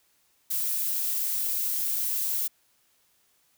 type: noise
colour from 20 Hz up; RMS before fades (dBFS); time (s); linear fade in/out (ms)
violet; -28; 0.5-2.48; 10
effects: white hiss -67 dBFS RMS until 3.57 s